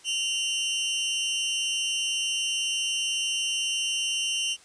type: tone pair together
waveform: sawtooth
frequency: 2794 / 3060 Hz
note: F7 / G7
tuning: 0 / -42 cents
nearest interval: major second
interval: 158 cents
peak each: -25 dBFS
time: 0.04-4.57 s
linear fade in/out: 50 ms
effects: white hiss -54 dBFS RMS until 4.64 s + resampled to 22050 Hz